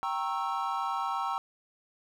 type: chord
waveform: triangle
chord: G diminished seventh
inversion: none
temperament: equal with one note detuned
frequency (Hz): 784 / 932.3 / 1092.2 / 1318.5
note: G5 / Bb5 / Db6 / Fb6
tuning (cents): 0 / 0 / -26 / 0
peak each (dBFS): -33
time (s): 0.03-1.38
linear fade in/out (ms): 0
effects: none